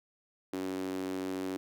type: tone with high-pass filter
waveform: sawtooth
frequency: 93.7 Hz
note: F#2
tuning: 22 cents sharp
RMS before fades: -36 dBFS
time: 0.53-1.57 s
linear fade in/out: 0 ms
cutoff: 310 Hz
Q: 4.7
effects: none